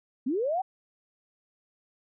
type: linear sweep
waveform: sine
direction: up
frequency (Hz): 230 to 784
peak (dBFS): -25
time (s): 0.26-0.62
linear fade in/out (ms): 10
effects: none